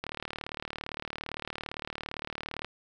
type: click train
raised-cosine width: 0.3 ms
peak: -19 dBFS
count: 99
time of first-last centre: 0.04-2.646 s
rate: 37.6 Hz
effects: none